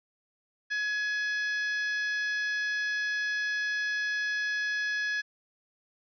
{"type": "harmonic tone", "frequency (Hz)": 843, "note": "G#5", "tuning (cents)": 26, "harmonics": [2, 3, 4, 5, 6, 7], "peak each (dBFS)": [-28, -43, -44, -47, -43, -50], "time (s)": [0.7, 5.22], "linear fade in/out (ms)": 20, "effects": []}